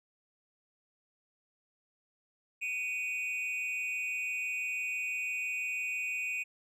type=tone with amplitude modulation; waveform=triangle; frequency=2489 Hz; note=D#7; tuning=in tune; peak=-27 dBFS; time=2.61-6.44 s; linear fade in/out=20 ms; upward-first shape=sine; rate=226 Hz; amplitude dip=85%; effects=none